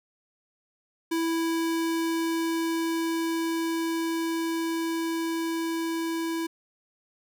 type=tone with level ramp; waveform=square; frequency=329.6 Hz; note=E4; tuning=in tune; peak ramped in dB=-25 to -28 dBFS; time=1.11-6.47 s; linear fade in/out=10 ms; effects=none